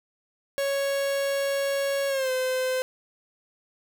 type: tone with pitch glide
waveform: 45% pulse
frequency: 554.4 to 514.3 Hz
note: C#5 to C5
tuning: 0 to -30 cents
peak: -24 dBFS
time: 0.58-2.82 s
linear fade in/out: 0 ms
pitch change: -130 cents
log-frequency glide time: 2.08-2.31 s
effects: none